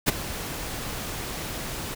pink noise with ADSR envelope, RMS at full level -17 dBFS, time 0.06-1.95 s, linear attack 28 ms, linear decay 14 ms, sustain -16 dB, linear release 14 ms, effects none

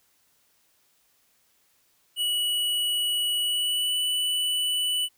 square tone with pitch glide, 2935 to 2973 Hz, F#7 to F#7, -15 to +8 cents, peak -24 dBFS, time 2.16-5.09 s, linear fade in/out 50 ms, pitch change +23 cents, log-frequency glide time 3.41-3.97 s, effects white hiss -66 dBFS RMS until 5.17 s

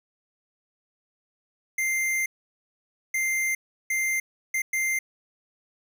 square tone bursts at uneven times, 2093 Hz, C7, in tune, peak -24 dBFS, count 5, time 1.78-2.26 / 3.14-3.55 / 3.9-4.2 / 4.54-4.62 / 4.73-4.99 s, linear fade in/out 5 ms, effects none

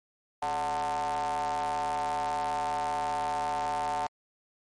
square ring-modulated tone, 77.78 Hz, D#2, in tune, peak -26 dBFS, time 0.42-4.07 s, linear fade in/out 5 ms, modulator 813 Hz, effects MP3 48 kbps

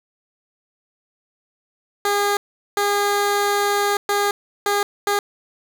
15% pulse tone bursts at uneven times, 407 Hz, G#4, 35 cents flat, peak -11 dBFS, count 5, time 2.05-2.37 / 2.77-3.97 / 4.09-4.31 / 4.66-4.83 / 5.07-5.19 s, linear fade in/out 2 ms, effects none

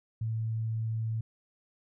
sine tone, 111.8 Hz, A2, 28 cents sharp, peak -29 dBFS, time 0.21-1.21 s, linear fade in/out 5 ms, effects none

